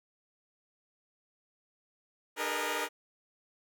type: tone cluster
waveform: 10% pulse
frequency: 302 / 409.1 / 452.8 / 478.2 / 621 Hz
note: D4 / G#4 / A4 / A#4 / D#5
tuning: +48 / -26 / +50 / +44 / -3 cents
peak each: -32 / -30 / -31 / -27 / -32 dBFS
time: 2.36-2.89 s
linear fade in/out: 50 ms
effects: none